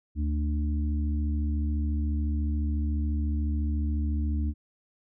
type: harmonic tone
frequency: 74.1 Hz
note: D2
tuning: 16 cents sharp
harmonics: 1 / 3 / 4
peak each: -25 / -35 / -37 dBFS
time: 0.15-4.54 s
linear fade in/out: 50 ms
effects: none